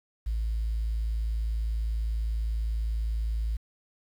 sine tone, 55 Hz, A1, in tune, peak -25 dBFS, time 0.26-3.57 s, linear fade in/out 10 ms, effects tanh soft clip ceiling -22 dBFS + 9-bit

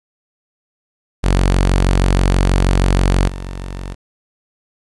sawtooth tone with level steps, 46.25 Hz, F#1, in tune, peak -7 / -21 dBFS, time 1.23-3.95 s, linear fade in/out 20 ms, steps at 3.27 s, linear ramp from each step 20 ms, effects resampled to 24000 Hz + 8-bit

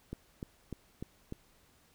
click train, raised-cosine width 3 ms, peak -26 dBFS, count 5, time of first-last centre 0.13-1.324 s, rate 3.35 Hz, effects pink hiss -66 dBFS RMS until 1.94 s

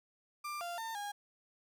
35% pulse tone with pitch steps, 1188 / 694 / 903 / 818 Hz, D6 / F5 / A5 / G#5, +20 / -11 / +45 / -26 cents, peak -37 dBFS, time 0.44-1.12 s, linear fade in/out 10 ms, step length 170 ms, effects none

